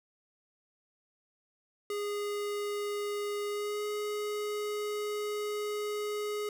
square tone with pitch glide, 411.6 to 418.1 Hz, G#4 to G#4, -16 to +12 cents, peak -33 dBFS, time 1.9-6.49 s, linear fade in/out 2 ms, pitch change +28 cents, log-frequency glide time 3.48-3.85 s, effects none

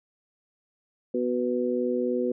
harmonic tone, 123.47 Hz, B2, in tune, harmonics 2 / 3 / 4, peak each -28 / -28 / -28 dBFS, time 1.14-2.32 s, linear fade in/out 5 ms, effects none

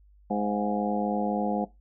harmonic tone with a mistuned harmonic, 103.83 Hz, G#2, in tune, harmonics 2 / 3 / 4 / 5 / 6 / 7 / 8, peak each -28 / -35 / -37 / -33 / -39 / -31 / -35 dBFS, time 0.3-1.65 s, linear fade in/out 10 ms, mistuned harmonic 6, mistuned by +97 cents, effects noise-tail reverb RT60 0.2 s tail -19 dB re dry + added 50 Hz sine -54 dBFS peak until 1.8 s

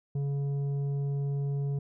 sine tone with tanh clipping, 140.7 Hz, C#3, 26 cents sharp, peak -29 dBFS, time 0.15-1.79 s, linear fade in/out 5 ms, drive 7 dB, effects none

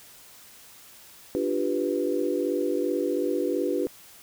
sine chord, G dominant seventh, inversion second, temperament equal, 293.7 / 349.2 / 392 / 493.9 Hz, D4 / F4 / G4 / B4, 0 / 0 / 0 / 0 cents, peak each -29 dBFS, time 1.35-3.87 s, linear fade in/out 0 ms, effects white hiss -50 dBFS RMS until 4.22 s

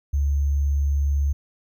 sine tone with sample-and-hold, 71 Hz, C#2, 42 cents sharp, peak -18 dBFS, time 0.13-1.33 s, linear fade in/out 10 ms, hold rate 6300 Hz, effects none

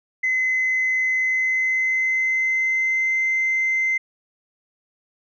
sine tone with pitch glide, 2041 to 2074 Hz, C7 to C7, -44 to -16 cents, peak -17 dBFS, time 0.23-3.98 s, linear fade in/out 10 ms, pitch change +28 cents, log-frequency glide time 1.19-3.22 s, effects tanh soft clip ceiling -14 dBFS

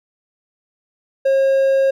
triangle tone, 540 Hz, C#5, 45 cents flat, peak -10 dBFS, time 1.25-1.91 s, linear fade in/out 10 ms, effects none

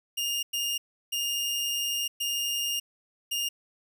sawtooth tone bursts at uneven times, 2827 Hz, F7, 20 cents sharp, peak -24 dBFS, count 5, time 0.17-0.43 / 0.53-0.78 / 1.12-2.08 / 2.2-2.8 / 3.31-3.49 s, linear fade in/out 10 ms, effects none

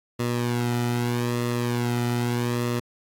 sawtooth tone with flanger, 120.4 Hz, B2, 44 cents flat, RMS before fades -25 dBFS, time 0.19-2.8 s, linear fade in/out 10 ms, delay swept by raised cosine 1.3 to 1.82 ms, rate 0.8 Hz, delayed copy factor -0.75, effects AAC 64 kbps

